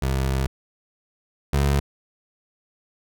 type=tone pair in turn; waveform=25% pulse; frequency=66.5 / 70.08 Hz; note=C2 / C#2; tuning=+29 / +19 cents; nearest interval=minor second; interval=90 cents; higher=second; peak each=-17 / -14 dBFS; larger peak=second; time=0.02-0.47 / 1.53-1.8 s; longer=first; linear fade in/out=5 ms; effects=none